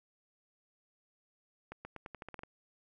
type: accelerating click train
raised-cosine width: 0.5 ms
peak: -29 dBFS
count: 10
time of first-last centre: 1.72-2.434 s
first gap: 130 ms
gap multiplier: 0.87
effects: none